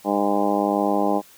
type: harmonic tone with a mistuned harmonic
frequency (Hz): 101.5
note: G#2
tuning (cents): -39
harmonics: 2 / 3 / 4 / 5 / 6 / 7 / 8 / 9 / 10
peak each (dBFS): -26 / -24 / -28 / -28 / -26 / -30 / -24 / -35 / -32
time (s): 0.04-1.22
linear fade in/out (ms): 50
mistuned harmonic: 10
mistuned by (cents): +21
effects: white hiss -50 dBFS RMS until 1.37 s